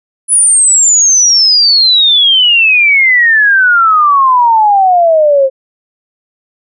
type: exponential sweep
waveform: sine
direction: down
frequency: 10080 to 523.3 Hz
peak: -4 dBFS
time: 0.28-5.5 s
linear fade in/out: 50 ms
effects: none